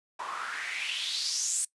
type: noise with band-pass filter sweep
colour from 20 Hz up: white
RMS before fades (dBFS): -33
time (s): 0.19-1.65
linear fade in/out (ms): 5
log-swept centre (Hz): 920 to 8700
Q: 4.5
effects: noise-tail reverb RT60 0.1 s tail -20 dB re dry + resampled to 24000 Hz